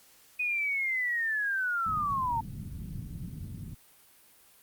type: linear sweep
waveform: sine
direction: down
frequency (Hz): 2500 to 886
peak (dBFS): -27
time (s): 0.39-2.41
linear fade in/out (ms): 10
type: low-pass noise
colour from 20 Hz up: white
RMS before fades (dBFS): -40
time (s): 1.86-3.75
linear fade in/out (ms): 10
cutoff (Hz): 190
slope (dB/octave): 24
effects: white hiss -59 dBFS RMS until 4.62 s + Opus 48 kbps